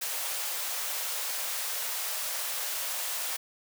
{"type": "high-pass noise", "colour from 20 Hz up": "white", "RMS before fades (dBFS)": -33, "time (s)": [0.01, 3.37], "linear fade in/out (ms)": 10, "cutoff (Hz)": 480, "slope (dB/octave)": 48, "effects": []}